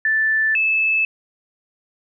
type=tone pair in turn; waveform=sine; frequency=1760 / 2615 Hz; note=A6 / E7; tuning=0 / -15 cents; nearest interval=perfect fifth; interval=685 cents; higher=second; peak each=-15 dBFS; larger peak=neither; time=0.05-0.55 / 0.55-1.05 s; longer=neither; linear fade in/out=2 ms; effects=none